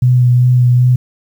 sine tone with vibrato, 124.2 Hz, B2, 10 cents sharp, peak -6 dBFS, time 0.02-0.96 s, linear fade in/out 5 ms, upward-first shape sine, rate 2.6 Hz, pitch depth 18 cents each way, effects 7-bit

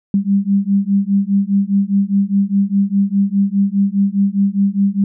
sine beating tone pair, 196 / 200.9 Hz, G3 / G3, 0 / +43 cents, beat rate 4.9 Hz, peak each -15 dBFS, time 0.14-5.04 s, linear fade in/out 2 ms, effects none

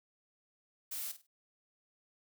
blue noise with echo, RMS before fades -40 dBFS, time 0.91-1.12 s, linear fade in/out 10 ms, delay 50 ms, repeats 3, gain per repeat -12 dB, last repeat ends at 1.27 s, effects none

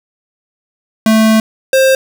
square tone pair in turn, 220 / 529.6 Hz, A3 / C5, 0 / +21 cents, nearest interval octave + minor third, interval 1521 cents, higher second, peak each -7 dBFS, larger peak neither, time 1.06-1.4 / 1.73-1.95 s, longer first, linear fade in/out 2 ms, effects none

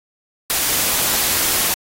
white noise, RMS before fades -18 dBFS, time 0.5-1.74 s, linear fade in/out 0 ms, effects AAC 48 kbps

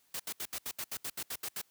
white noise bursts, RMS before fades -38 dBFS, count 12, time 0.14-1.616 s, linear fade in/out 5 ms, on 57 ms, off 72 ms, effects white hiss -70 dBFS RMS until 1.7 s + high-pass 60 Hz 12 dB/octave

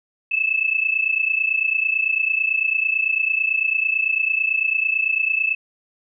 sine tone pair together, 2605 / 2634 Hz, E7 / E7, -21 / -2 cents, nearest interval unison, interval 19 cents, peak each -20 / -21 dBFS, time 0.31-5.55 s, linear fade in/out 10 ms, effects none

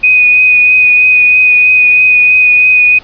sine tone with vibrato, 2489 Hz, D#7, in tune, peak -3 dBFS, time 0.03-2.99 s, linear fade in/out 10 ms, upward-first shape triangle, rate 3.1 Hz, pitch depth 17 cents each way, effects pink hiss -37 dBFS RMS until 3.03 s + resampled to 11025 Hz

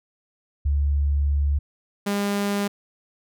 sine / sawtooth tone pair in turn, 71.5 / 202.2 Hz, D2 / G#3, -46 / -46 cents, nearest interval octave + tritone, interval 1800 cents, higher second, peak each -18 / -18 dBFS, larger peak neither, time 0.65-1.59 / 2.06-2.68 s, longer first, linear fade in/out 10 ms, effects none

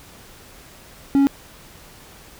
triangle tone, 277.2 Hz, C#4, in tune, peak -10 dBFS, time 1.15-1.27 s, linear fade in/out 0 ms, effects pink hiss -45 dBFS RMS until 2.39 s

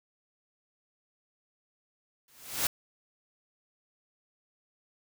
white noise with exponential growth, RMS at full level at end -25 dBFS, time 2.28-2.67 s, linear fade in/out 2 ms, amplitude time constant 84 ms, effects none

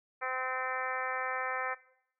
harmonic tone, 257.9 Hz, C4, 25 cents flat, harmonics 2 / 3 / 4 / 5 / 6 / 7 / 8 / 9, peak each -41 / -40 / -41 / -38 / -43 / -40 / -43 / -44 dBFS, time 0.21-1.75 s, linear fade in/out 20 ms, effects noise-tail reverb RT60 0.7 s tail -17 dB re dry

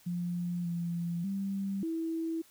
sine tone with pitch steps, 175.2 / 171.3 / 196 / 326.7 Hz, F3 / F3 / G3 / E4, +6 / -33 / 0 / -15 cents, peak -31 dBFS, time 0.06-2.42 s, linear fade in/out 10 ms, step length 590 ms, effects white hiss -61 dBFS RMS until 2.5 s

